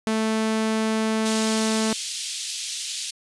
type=tone; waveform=sawtooth; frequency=220 Hz; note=A3; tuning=in tune; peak=-17 dBFS; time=0.07-1.93 s; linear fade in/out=0 ms
type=band-pass noise; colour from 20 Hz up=pink; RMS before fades=-31 dBFS; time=1.25-3.11 s; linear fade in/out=10 ms; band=3100 to 9400 Hz; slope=24 dB/octave
effects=resampled to 24000 Hz